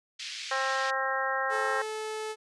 white band-pass noise, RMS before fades -39 dBFS, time 0.19-0.91 s, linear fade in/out 10 ms, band 2000 to 5300 Hz, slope 24 dB/octave
harmonic tone, 266.3 Hz, C4, 31 cents sharp, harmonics 2 / 3 / 4 / 5 / 6 / 7, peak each -34 / -34 / -34 / -34 / -34 / -34 dBFS, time 0.51-1.82 s, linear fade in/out 5 ms
sawtooth tone, 433.8 Hz, A4, 25 cents flat, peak -29 dBFS, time 1.49-2.36 s, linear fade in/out 50 ms
effects resampled to 24000 Hz

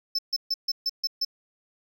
triangle tone bursts, 5274 Hz, E8, in tune, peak -22 dBFS, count 7, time 0.15-1.249 s, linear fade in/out 5 ms, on 37 ms, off 140 ms, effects none

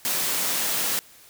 white high-pass noise, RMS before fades -25 dBFS, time 0.05-0.99 s, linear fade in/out 0 ms, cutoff 130 Hz, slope 48 dB/octave, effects white hiss -51 dBFS RMS until 1.29 s

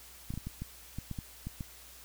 clicks, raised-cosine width 5 ms, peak -25 dBFS, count 10, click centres 0.305 / 0.339 / 0.376 / 0.47 / 0.62 / 0.986 / 1.113 / 1.188 / 1.47 / 1.608 s, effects added 60 Hz sine -59 dBFS peak until 2.04 s + white hiss -53 dBFS RMS until 2.04 s

